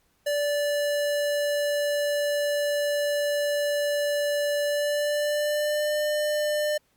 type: tone with pitch glide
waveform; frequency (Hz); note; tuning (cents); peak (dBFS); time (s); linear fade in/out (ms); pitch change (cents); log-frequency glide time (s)
square; 582 to 600.1; D5 to D5; -16 to +37; -24; 0.26-6.78; 10; +53; 4.64-5.95
effects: pink hiss -68 dBFS RMS until 6.96 s + Opus 48 kbps